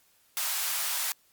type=high-pass noise; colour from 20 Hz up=white; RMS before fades=-30 dBFS; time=0.37-1.12 s; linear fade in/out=0 ms; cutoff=730 Hz; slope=24 dB/octave; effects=white hiss -65 dBFS RMS until 1.32 s + Opus 48 kbps